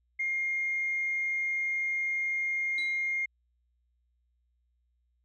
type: tone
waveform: sine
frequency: 2126 Hz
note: C7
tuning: 27 cents sharp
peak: -27 dBFS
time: 0.19-3.26 s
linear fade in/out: 10 ms
type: tone with exponential decay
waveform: sine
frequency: 3951 Hz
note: B7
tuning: in tune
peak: -34 dBFS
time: 2.78-3.14 s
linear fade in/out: 2 ms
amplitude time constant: 78 ms
effects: tanh soft clip ceiling -22 dBFS + added 60 Hz sine -70 dBFS peak until 5.24 s